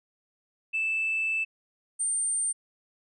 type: tone pair in turn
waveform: sine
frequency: 2637 / 8870 Hz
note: E7 / C#9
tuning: 0 / 0 cents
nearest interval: octave + major sixth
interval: 2100 cents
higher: second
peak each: -24 dBFS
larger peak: neither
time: 0.73-1.45 / 1.99-2.53 s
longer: first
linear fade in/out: 20 ms
effects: tanh soft clip ceiling -21 dBFS